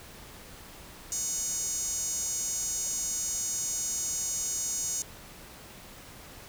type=tone with high-pass filter; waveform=sawtooth; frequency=740 Hz; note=F#5; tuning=in tune; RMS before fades=-32 dBFS; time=1.12-5.02 s; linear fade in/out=0 ms; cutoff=6600 Hz; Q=6.3; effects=pink hiss -48 dBFS RMS until 6.48 s